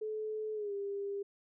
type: tone with pitch glide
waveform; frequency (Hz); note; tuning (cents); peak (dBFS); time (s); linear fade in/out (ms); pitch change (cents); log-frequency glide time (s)
sine; 431.6 to 400.4; A4 to G4; -33 to +37; -35; 0.01-1.23; 10; -130; 0.54-0.73
effects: none